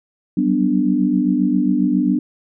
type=chord; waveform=sine; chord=G major seventh; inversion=third; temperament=equal with one note detuned; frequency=185 / 192.52 / 246.9 / 293.7 Hz; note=F#3 / G3 / B3 / D4; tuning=0 / -31 / 0 / 0 cents; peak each=-24 / -20 / -18 / -18 dBFS; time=0.37-2.19 s; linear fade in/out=5 ms; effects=none